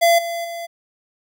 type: tone with level steps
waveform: square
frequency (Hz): 680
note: F5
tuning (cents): -46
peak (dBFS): -12 / -24 / -28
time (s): 0.01-0.67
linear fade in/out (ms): 20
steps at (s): 0.18 / 0.44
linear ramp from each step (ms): 10
effects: none

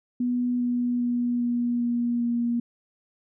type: tone with pitch steps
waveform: sine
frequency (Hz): 245.5 / 243.8 / 242.1 / 240.4 / 238.8 / 237.1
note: B3 / B3 / B3 / B3 / A#3 / A#3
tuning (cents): -10 / -22 / -34 / -46 / +42 / +30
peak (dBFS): -22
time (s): 0.2-2.6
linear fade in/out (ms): 5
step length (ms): 400
effects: none

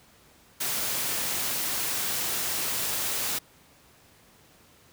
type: noise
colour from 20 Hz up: white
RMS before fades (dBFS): -29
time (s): 0.6-3.39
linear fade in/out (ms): 10
effects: pink hiss -57 dBFS RMS until 4.92 s + high-pass 60 Hz 12 dB/octave

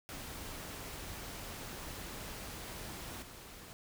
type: noise with level steps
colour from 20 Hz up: pink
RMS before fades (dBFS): -45 / -51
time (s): 0.09-3.73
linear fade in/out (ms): 0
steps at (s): 3.22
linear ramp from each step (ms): 5
effects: none

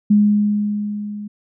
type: tone with level ramp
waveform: sine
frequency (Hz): 207.7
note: G#3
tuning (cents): 0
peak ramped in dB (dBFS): -8 to -27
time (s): 0.1-1.28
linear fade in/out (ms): 10
effects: none

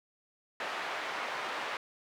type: band-pass noise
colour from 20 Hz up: pink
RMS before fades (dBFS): -37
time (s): 0.6-1.77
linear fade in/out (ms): 2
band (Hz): 730 to 2400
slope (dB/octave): 12
effects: none

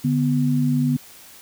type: tone pair together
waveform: sine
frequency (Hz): 146.3 / 247.3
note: D3 / B3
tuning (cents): -6 / +3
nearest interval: major sixth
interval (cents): 909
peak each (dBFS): -20 / -19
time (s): 0.04-0.97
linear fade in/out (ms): 10
effects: white hiss -45 dBFS RMS until 1.41 s

